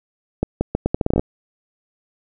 accelerating click train, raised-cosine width 2 ms, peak -4 dBFS, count 12, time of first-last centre 0.43-1.195 s, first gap 180 ms, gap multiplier 0.78, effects none

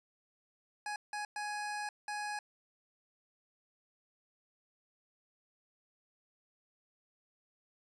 25% pulse tone bursts at uneven times, 834 Hz, G#5, 7 cents sharp, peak -33 dBFS, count 4, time 0.86-0.96 / 1.13-1.25 / 1.36-1.89 / 2.08-2.39 s, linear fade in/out 2 ms, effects resampled to 24000 Hz

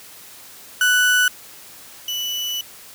35% pulse tone pair in turn, 1485 / 2970 Hz, F#6 / F#7, +6 / +6 cents, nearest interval octave, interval 1200 cents, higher second, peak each -12 / -21 dBFS, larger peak first, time 0.81-1.28 / 2.08-2.61 s, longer second, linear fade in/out 2 ms, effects white hiss -42 dBFS RMS until 2.94 s + high-pass 60 Hz 12 dB/octave

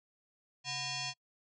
sine tone with frequency modulation, 1000 Hz, B5, 21 cents sharp, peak -35 dBFS, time 0.64-1.14 s, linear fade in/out 50 ms, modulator 864 Hz, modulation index 6.2, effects noise-tail reverb RT60 0.1 s tail -26 dB re dry

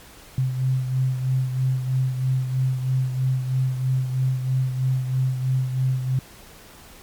sine beating tone pair, 129.5 / 132.6 Hz, C3 / C3, -17 / +23 cents, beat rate 3.1 Hz, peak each -20 / -28 dBFS, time 0.38-6.19 s, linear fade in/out 2 ms, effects pink hiss -46 dBFS RMS until 7.02 s + MP3 96 kbps

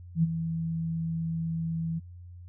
sine tone with ADSR envelope, 164 Hz, E3, 9 cents flat, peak -18 dBFS, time 0.15-2 s, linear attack 82 ms, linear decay 27 ms, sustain -10 dB, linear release 20 ms, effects added 88 Hz sine -43 dBFS peak until 2.48 s

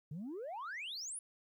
sine exponential sweep, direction up, 138.59 to 10740 Hz, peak -39 dBFS, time 0.11-1.19 s, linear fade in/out 5 ms, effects tanh soft clip ceiling -39 dBFS + 13-bit

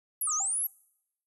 sine linear two-way sweep, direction down then up, 11840 to 5820 to 11840 Hz, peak -27 dBFS, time 0.21-0.67 s, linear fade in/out 5 ms, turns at 0.34 s
sine tone, 1244.5 Hz, D#6, in tune, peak -35 dBFS, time 0.27-0.4 s, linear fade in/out 5 ms
sine tone with exponential decay, 781 Hz, G5, 7 cents flat, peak -34 dBFS, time 0.4-0.56 s, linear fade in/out 5 ms, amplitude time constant 33 ms
effects noise-tail reverb RT60 0.8 s tail -24 dB re dry

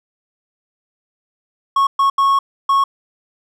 triangle tone bursts at uneven times, 1100 Hz, C#6, 14 cents flat, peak -9 dBFS, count 4, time 1.76-1.87 / 1.99-2.1 / 2.18-2.39 / 2.69-2.84 s, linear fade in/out 5 ms, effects none

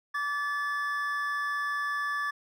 triangle tone pair together, 1158 / 1733 Hz, D6 / A6, -25 / -27 cents, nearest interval perfect fifth, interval 698 cents, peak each -30 / -29 dBFS, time 0.14-2.31 s, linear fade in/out 10 ms, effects none

